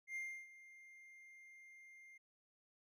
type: tone with ADSR envelope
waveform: triangle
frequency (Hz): 2108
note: C7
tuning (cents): +12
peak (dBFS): -39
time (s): 0.07-2.18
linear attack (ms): 88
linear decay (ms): 310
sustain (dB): -17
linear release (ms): 10
effects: none